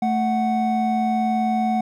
triangle tone pair together, 220.6 / 740 Hz, A3 / F#5, +5 / 0 cents, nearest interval octave + major sixth, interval 2095 cents, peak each -19 dBFS, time 0.02-1.81 s, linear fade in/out 5 ms, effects none

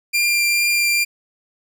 sawtooth tone with vibrato, 2386 Hz, D7, 27 cents sharp, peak -12 dBFS, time 0.13-1.05 s, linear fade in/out 20 ms, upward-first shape triangle, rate 2.3 Hz, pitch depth 9 cents each way, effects none

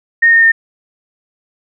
sine tone with pitch steps, 1847 / 1833.2 / 1819.5 Hz, A#6 / A#6 / A#6, -16 / -29 / -42 cents, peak -5 dBFS, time 0.22-0.52 s, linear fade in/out 10 ms, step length 100 ms, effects none

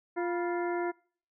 harmonic tone with a mistuned harmonic, 349.2 Hz, F4, in tune, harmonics 1 / 2 / 3 / 4 / 5 / 6, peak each -30 / -36 / -40 / -42 / -44 / -46 dBFS, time 0.16-0.92 s, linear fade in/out 20 ms, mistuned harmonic 3, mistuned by -120 cents, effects noise-tail reverb RT60 0.5 s tail -25 dB re dry

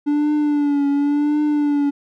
triangle tone with vibrato, 290.8 Hz, D4, 17 cents flat, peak -13 dBFS, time 0.06-1.91 s, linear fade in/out 20 ms, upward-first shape triangle, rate 0.92 Hz, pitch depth 57 cents each way, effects none

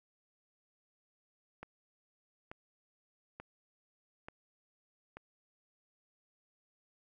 click train, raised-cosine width 0.5 ms, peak -30 dBFS, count 5, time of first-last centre 1.63-5.17 s, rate 1.13 Hz, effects 12-bit

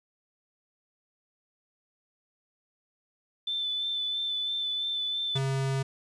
sine tone with vibrato, 3522 Hz, A7, 1 cent sharp, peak -28 dBFS, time 3.47-5.38 s, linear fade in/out 5 ms, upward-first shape sine, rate 3 Hz, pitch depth 19 cents each way
square tone, 135 Hz, C#3, 45 cents flat, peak -27 dBFS, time 5.35-5.83 s, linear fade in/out 10 ms
effects resampled to 22050 Hz + 10-bit

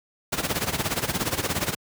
pink noise with tremolo, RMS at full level -23 dBFS, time 0.32-1.75 s, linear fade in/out 10 ms, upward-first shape sine, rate 17 Hz, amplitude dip 80%, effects high-pass 80 Hz 12 dB/octave

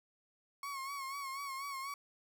35% pulse tone with vibrato, 1100 Hz, C#6, 14 cents flat, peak -38 dBFS, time 0.63-1.94 s, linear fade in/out 2 ms, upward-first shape sine, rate 4.1 Hz, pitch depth 59 cents each way, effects none

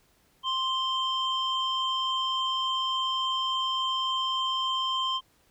sine tone pair together, 1046.5 / 3136 Hz, C6 / G7, 0 / 0 cents, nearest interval octave + perfect fifth, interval 1900 cents, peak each -27 dBFS, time 0.43-5.21 s, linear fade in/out 50 ms, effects tanh soft clip ceiling -21 dBFS + pink hiss -65 dBFS RMS until 5.5 s

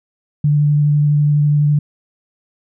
sine tone with vibrato, 147.4 Hz, D3, 7 cents sharp, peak -10 dBFS, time 0.44-1.79 s, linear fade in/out 5 ms, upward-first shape sine, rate 12 Hz, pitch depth 11 cents each way, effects none

